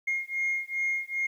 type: beating tone pair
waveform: sine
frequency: 2137 / 2139.5 Hz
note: C7 / C7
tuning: +36 / +38 cents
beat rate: 2.5 Hz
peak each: -29 dBFS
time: 0.07-1.27 s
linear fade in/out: 10 ms
effects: tanh soft clip ceiling -22 dBFS + 10-bit